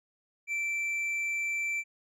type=tone with tanh clipping; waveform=sine; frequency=2337 Hz; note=D7; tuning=9 cents flat; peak=-30 dBFS; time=0.47-1.84 s; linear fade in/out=50 ms; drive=5 dB; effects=none